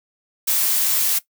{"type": "noise", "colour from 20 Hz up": "blue", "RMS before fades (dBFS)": -19, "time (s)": [0.47, 1.19], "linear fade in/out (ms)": 10, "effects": ["noise-tail reverb RT60 0.1 s tail -17 dB re dry"]}